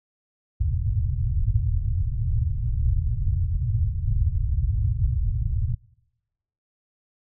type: low-pass noise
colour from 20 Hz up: white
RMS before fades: -23 dBFS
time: 0.6-5.75 s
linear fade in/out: 10 ms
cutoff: 120 Hz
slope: 48 dB/octave
effects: noise-tail reverb RT60 1.0 s tail -26 dB re dry